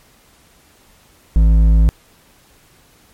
sine tone with hard clipping, 54.2 Hz, A1, 25 cents flat, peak -9 dBFS, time 1.36-1.89 s, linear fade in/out 0 ms, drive 7 dB, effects pink hiss -51 dBFS RMS until 3.13 s + MP3 64 kbps

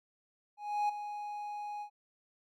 triangle tone with ADSR envelope, 830.6 Hz, G#5, in tune, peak -25 dBFS, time 0.57-1.9 s, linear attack 320 ms, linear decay 9 ms, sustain -11 dB, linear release 85 ms, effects none

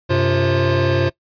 square tone cluster, 95.3 / 130 / 348.9 / 531 Hz, G2 / C3 / F4 / C5, -48 / -11 / -2 / +25 cents, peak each -21 dBFS, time 0.09-1.1 s, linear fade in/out 20 ms, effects noise-tail reverb RT60 0.1 s tail -20 dB re dry + resampled to 11025 Hz

